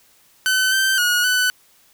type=tone with pitch steps; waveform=sawtooth; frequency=1520 / 1553 / 1449 / 1498 Hz; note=F#6 / G6 / F#6 / F#6; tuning=+46 / -17 / -37 / +21 cents; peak=-12 dBFS; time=0.46-1.5 s; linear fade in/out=0 ms; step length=260 ms; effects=white hiss -55 dBFS RMS until 1.93 s